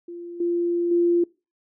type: tone with level steps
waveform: sine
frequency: 345.5 Hz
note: F4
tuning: 19 cents flat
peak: -33 / -20 / -16 dBFS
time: 0.08-1.24 s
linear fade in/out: 5 ms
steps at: 0.4 / 0.91 s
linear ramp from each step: 5 ms
effects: noise-tail reverb RT60 0.3 s tail -24 dB re dry